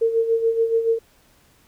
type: tone with tremolo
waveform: sine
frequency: 455.5 Hz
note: A#4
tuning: 40 cents flat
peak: -14 dBFS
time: 0.01-0.99 s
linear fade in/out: 10 ms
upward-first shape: sine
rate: 7 Hz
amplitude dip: 65%
effects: pink hiss -57 dBFS RMS until 1.67 s